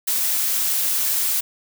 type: noise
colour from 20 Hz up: blue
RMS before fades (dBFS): -21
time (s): 0.07-1.41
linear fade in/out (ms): 10
effects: none